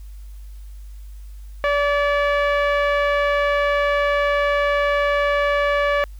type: tone with low-pass filter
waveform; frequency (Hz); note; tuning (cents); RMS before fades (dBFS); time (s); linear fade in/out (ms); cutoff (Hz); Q
sawtooth; 576; D5; -34; -19; 1.64-6.04; 0; 2100; 1.6
effects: added 50 Hz sine -34 dBFS peak until 6.19 s + white hiss -57 dBFS RMS until 6.19 s